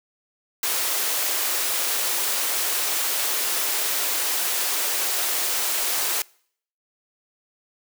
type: high-pass noise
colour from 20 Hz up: white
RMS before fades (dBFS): -24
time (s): 0.63-6.22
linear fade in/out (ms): 2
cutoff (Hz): 340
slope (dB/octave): 24
effects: noise-tail reverb RT60 0.6 s tail -25 dB re dry